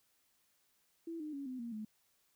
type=tone with pitch steps; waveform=sine; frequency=331.9 / 304.4 / 279.1 / 255.9 / 234.7 / 215.2 Hz; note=E4 / D#4 / C#4 / C4 / A#3 / A3; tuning=+12 / -38 / +12 / -38 / +12 / -38 cents; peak=-40 dBFS; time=1.07-1.85 s; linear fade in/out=5 ms; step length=130 ms; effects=white hiss -75 dBFS RMS until 2.35 s